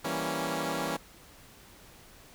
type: chord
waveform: 10% pulse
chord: E diminished seventh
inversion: none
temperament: equal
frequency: 164.81 / 196 / 233.1 / 277.2 Hz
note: E3 / G3 / Bb3 / Db4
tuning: 0 / 0 / 0 / 0 cents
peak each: -27 / -30 / -29 / -26 dBFS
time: 0.04-0.97 s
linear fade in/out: 10 ms
effects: pink hiss -54 dBFS RMS until 2.34 s